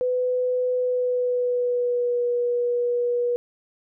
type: tone with pitch glide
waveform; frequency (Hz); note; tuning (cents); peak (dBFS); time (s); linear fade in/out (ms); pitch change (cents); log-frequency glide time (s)
sine; 501 to 483.7; B4 to B4; +25 to -36; -20; 0.01-3.36; 0; -61; 0.74-2.24
effects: none